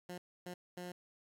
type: tone bursts at uneven times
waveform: 15% pulse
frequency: 178.4 Hz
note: F3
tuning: 37 cents sharp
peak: -37 dBFS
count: 3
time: 0.09-0.18 / 0.46-0.54 / 0.77-0.92 s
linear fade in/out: 5 ms
effects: AAC 64 kbps